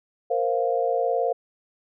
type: chord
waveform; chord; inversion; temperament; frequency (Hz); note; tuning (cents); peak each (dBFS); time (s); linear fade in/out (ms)
sine; Bb suspended second; none; equal with one note detuned; 466.2 / 525.1 / 698.5; Bb4 / C5 / F5; 0 / +6 / 0; -25; 0.3-1.33; 10
effects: none